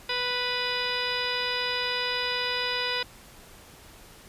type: harmonic tone with a mistuned harmonic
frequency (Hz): 493.9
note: B4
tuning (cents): 0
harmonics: 1 / 2 / 3 / 4 / 5 / 6 / 7 / 8 / 10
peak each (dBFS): -35 / -35 / -35 / -35 / -35 / -35 / -35 / -35 / -35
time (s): 0.09-3.03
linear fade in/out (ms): 5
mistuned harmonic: 7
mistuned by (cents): +24
effects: pink hiss -50 dBFS RMS until 4.28 s + resampled to 32000 Hz